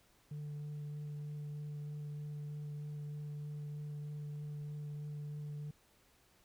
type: tone with vibrato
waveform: sine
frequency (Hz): 147.9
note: D3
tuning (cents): +13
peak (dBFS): -38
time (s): 0.31-5.71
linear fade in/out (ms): 5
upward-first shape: sine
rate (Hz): 3.2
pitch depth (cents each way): 9
effects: tanh soft clip ceiling -40 dBFS + pink hiss -69 dBFS RMS until 6.44 s